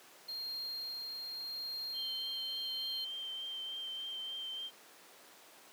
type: tone with tremolo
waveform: triangle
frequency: 4212 Hz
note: C8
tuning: 11 cents sharp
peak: -37 dBFS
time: 0.28-3.05 s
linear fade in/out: 10 ms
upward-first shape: sine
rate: 0.81 Hz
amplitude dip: 25%
type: tone with vibrato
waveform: sine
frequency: 3136 Hz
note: G7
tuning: in tune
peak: -39 dBFS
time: 1.93-4.71 s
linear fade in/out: 50 ms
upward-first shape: triangle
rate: 3.4 Hz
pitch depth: 18 cents each way
effects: pink hiss -57 dBFS RMS until 5.72 s + high-pass 400 Hz 12 dB/octave